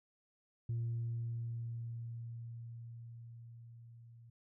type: tone with level ramp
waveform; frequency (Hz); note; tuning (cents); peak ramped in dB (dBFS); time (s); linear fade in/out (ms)
sine; 116.6; A#2; +1; -32 to -55; 0.69-4.3; 5
effects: tanh soft clip ceiling -32 dBFS